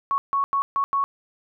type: tone bursts at uneven times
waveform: sine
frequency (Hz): 1108.7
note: C#6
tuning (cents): 0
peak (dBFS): -19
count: 5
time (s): 0.11-0.18 / 0.33-0.44 / 0.53-0.62 / 0.76-0.84 / 0.93-1.04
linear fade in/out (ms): 0
effects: none